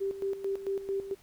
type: tone with tremolo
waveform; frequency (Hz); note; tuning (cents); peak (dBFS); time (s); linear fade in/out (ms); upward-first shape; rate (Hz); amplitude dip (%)
sine; 392; G4; 0; -28; 0-1.15; 20; square; 4.5; 70
effects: pink hiss -60 dBFS RMS until 1.22 s